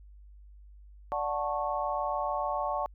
sine chord, D major seventh, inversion none, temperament just, 587.3 / 734.2 / 881 / 1101.2 Hz, D5 / F#5 / A5 / C#6, 0 / -14 / +2 / -12 cents, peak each -34 dBFS, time 1.12-2.86 s, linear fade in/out 0 ms, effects added 50 Hz sine -49 dBFS peak until 2.94 s

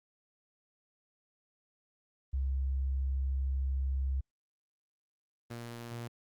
sine / sawtooth tone pair in turn, 66.8 / 118.03 Hz, C2 / A#2, +36 / +22 cents, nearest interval minor seventh, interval 986 cents, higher second, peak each -29 / -35 dBFS, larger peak first, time 2.33-4.21 / 5.5-6.08 s, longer first, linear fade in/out 10 ms, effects Opus 24 kbps

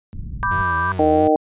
pink low-pass noise, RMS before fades -29 dBFS, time 0.13-0.62 s, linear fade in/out 0 ms, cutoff 180 Hz, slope 24 dB/octave
sine chord, G major, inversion first, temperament equal, 987.8 / 1174.7 / 1568 Hz, B5 / D6 / G6, 0 / 0 / 0 cents, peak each -22 dBFS, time 0.43-0.92 s, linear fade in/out 0 ms
35% pulse tone with vibrato, 87.7 Hz, F2, 8 cents sharp, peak -24 dBFS, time 0.51-1.28 s, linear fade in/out 5 ms, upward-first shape triangle, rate 3 Hz, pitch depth 150 cents each way
harmonic tone, 154.3 Hz, D#3, 14 cents flat, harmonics 2 / 3 / 4 / 5, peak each -18 / -18 / -18 / -18 dBFS, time 0.99-1.36 s, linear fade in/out 2 ms
effects resampled to 8000 Hz

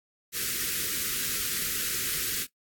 white band-stop noise, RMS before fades -30 dBFS, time 0.32-2.47 s, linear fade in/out 50 ms, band 480 to 1300 Hz, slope 48 dB/octave, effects noise-tail reverb RT60 0.1 s tail -18 dB re dry + AAC 64 kbps

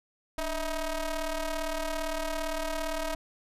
sawtooth ring-modulated tone, 314.2 Hz, D#4, 17 cents sharp, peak -23 dBFS, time 0.38-3.15 s, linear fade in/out 2 ms, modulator 333 Hz, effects resampled to 32000 Hz

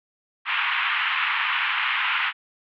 white band-pass noise, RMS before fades -24 dBFS, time 0.45-2.33 s, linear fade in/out 50 ms, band 930 to 3000 Hz, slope 48 dB/octave, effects none

